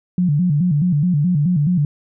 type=tone with vibrato; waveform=sine; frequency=162 Hz; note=E3; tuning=30 cents flat; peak=-13 dBFS; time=0.18-1.85 s; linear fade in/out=2 ms; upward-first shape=square; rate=4.7 Hz; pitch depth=180 cents each way; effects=none